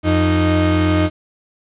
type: tone pair together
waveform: 35% pulse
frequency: 88.28 / 310 Hz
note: F2 / D#4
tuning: +19 / -6 cents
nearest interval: octave + minor seventh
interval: 2175 cents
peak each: -14 dBFS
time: 0.03-1.1 s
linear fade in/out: 50 ms
effects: resampled to 8000 Hz + 8-bit